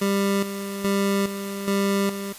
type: tone with tremolo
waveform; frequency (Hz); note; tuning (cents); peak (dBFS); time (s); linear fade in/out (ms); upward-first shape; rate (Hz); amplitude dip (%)
25% pulse; 198.3; G3; +20; -16; 0.01-2.33; 10; square; 1.2; 65
effects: white hiss -41 dBFS RMS until 2.38 s + resampled to 32000 Hz